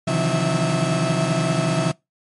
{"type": "tone cluster", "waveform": "35% pulse", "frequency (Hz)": [132.2, 154.5, 165, 179.5, 653], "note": ["C3", "D#3", "E3", "F3", "E5"], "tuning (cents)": [18, -12, 2, 48, -17], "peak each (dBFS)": -23, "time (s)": [0.07, 1.92], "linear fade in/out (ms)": 10, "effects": ["noise-tail reverb RT60 0.2 s tail -24 dB re dry", "MP3 48 kbps"]}